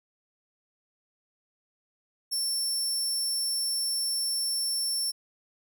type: tone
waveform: 25% pulse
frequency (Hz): 5420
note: E8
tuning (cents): +47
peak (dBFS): -22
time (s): 2.31-5.12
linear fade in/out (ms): 20
effects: none